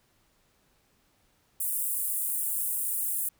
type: high-pass noise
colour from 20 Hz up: pink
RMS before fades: -30 dBFS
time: 1.6-3.29 s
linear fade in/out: 5 ms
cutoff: 8800 Hz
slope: 48 dB/octave
effects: pink hiss -68 dBFS RMS until 3.39 s